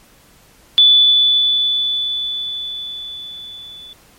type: tone with level ramp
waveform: sine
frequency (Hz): 3473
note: A7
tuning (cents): -23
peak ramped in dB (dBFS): -5 to -34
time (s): 0.78-3.93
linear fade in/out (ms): 0
effects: pink hiss -49 dBFS RMS until 4.18 s + MP3 64 kbps

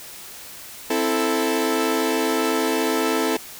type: chord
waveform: sawtooth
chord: A minor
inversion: first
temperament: equal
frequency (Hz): 261.6 / 329.6 / 440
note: C4 / E4 / A4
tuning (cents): 0 / 0 / 0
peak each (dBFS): -21 / -20 / -19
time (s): 0.9-3.37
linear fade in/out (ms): 5
effects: white hiss -39 dBFS RMS until 3.59 s

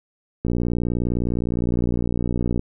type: click train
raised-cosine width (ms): 3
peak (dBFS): -10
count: 129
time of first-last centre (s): 0.45-2.594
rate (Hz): 59.7
effects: none

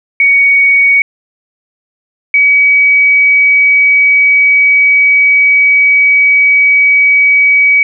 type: tone pair in turn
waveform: sine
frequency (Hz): 2241 / 2270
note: C#7 / C#7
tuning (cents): +18 / +41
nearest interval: unison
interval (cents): 23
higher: second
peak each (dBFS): -4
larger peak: neither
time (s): 0.2-1.02 / 2.34-7.83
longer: second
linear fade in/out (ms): 2
effects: none

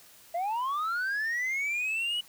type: linear sweep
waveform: sine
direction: up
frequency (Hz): 659.3 to 2962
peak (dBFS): -25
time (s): 0.34-2.21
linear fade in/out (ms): 10
effects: tanh soft clip ceiling -27 dBFS + white hiss -55 dBFS RMS until 2.28 s

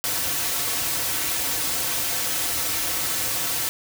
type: noise with comb filter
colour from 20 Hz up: white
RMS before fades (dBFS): -25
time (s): 0.04-3.69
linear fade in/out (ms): 0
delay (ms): 4.9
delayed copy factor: -0.65
effects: none

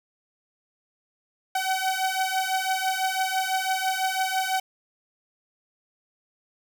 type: beating tone pair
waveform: sawtooth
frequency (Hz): 755 / 761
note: F#5 / F#5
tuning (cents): +35 / +48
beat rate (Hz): 6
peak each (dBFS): -23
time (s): 1.55-4.6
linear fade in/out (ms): 5
effects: none

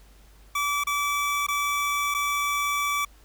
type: tone with dropouts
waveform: 25% pulse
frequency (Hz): 1154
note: D6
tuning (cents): -31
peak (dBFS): -20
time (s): 0.55-3.05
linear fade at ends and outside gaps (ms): 5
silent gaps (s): 0.838-0.869 / 1.467-1.484 / 2.142-2.146
effects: added 50 Hz sine -51 dBFS peak until 3.24 s + pink hiss -58 dBFS RMS until 3.24 s

